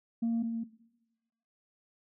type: tone pair in turn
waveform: sine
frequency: 230.5 / 228.9 Hz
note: A#3 / A#3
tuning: -19 / -31 cents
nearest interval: unison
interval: 12 cents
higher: first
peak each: -25 / -30 dBFS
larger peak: first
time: 0.22-0.43 / 0.43-0.64 s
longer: neither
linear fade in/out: 10 ms
effects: noise-tail reverb RT60 1.0 s tail -19 dB re dry + tanh soft clip ceiling -25 dBFS